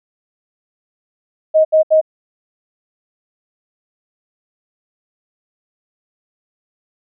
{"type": "tone bursts", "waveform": "sine", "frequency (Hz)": 628, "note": "D#5", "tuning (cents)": 16, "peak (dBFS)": -7, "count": 3, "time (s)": [1.54, 2.014], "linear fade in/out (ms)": 20, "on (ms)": 110, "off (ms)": 72, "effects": []}